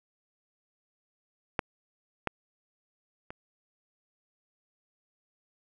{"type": "clicks", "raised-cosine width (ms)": 0.5, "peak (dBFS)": [-11, -13, -25], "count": 3, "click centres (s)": [1.592, 2.273, 3.305], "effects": []}